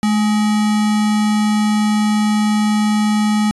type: tone with sample-and-hold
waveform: sine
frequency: 212.8 Hz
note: G#3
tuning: 42 cents sharp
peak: -12 dBFS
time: 0.03-3.51 s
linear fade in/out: 0 ms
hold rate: 1050 Hz
effects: resampled to 24000 Hz